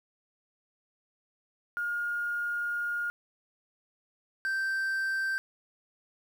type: tone pair in turn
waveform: sine / triangle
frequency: 1423 / 1562.6 Hz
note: F6 / G6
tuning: +32 / -6 cents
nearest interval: major second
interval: 162 cents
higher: second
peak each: -29 / -26 dBFS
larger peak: second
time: 1.77-3.1 / 4.45-5.38 s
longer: first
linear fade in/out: 0 ms
effects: 9-bit